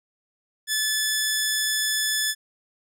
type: tone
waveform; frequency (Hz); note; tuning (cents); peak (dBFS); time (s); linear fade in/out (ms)
10% pulse; 1733; A6; -27; -13; 0.67-2.35; 50
effects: none